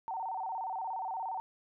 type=tone with vibrato; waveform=sine; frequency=830.6 Hz; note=G#5; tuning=in tune; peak=-34 dBFS; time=0.08-1.4 s; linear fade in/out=0 ms; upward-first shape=square; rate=17 Hz; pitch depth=160 cents each way; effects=none